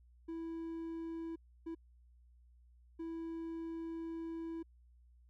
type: tone bursts at uneven times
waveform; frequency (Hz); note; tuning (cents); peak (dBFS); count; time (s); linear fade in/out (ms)
triangle; 329.1; E4; -3; -38; 3; 0.28-1.36 / 1.66-1.75 / 2.99-4.63; 10
effects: added 60 Hz sine -61 dBFS peak until 5.29 s